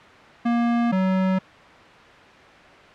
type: tone pair in turn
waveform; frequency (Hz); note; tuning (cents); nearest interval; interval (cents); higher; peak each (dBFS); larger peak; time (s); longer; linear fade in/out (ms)
square; 236 / 188.13; A#3 / F#3; +22 / +29; major third; 393; first; -19; neither; 0.45-0.92 / 0.92-1.39; neither; 10
effects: white hiss -45 dBFS RMS until 2.94 s + low-pass 2000 Hz 12 dB/octave